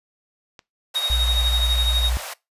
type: clicks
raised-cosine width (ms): 0.2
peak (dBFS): -24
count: 2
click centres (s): 0.592 / 1.147
type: high-pass noise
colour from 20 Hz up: pink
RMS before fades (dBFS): -33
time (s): 0.94-2.34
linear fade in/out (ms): 10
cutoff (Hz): 530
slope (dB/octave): 48
type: tone with tremolo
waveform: triangle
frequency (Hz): 3752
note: A#7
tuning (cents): +11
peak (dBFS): -17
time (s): 0.95-2.1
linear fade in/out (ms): 10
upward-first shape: sine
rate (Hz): 12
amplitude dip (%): 60
type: tone with vibrato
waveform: sine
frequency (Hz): 60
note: B1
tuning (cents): -49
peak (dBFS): -19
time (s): 1.1-2.17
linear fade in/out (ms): 0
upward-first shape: sine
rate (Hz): 17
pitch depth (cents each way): 59
effects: noise-tail reverb RT60 0.2 s tail -21 dB re dry + resampled to 32000 Hz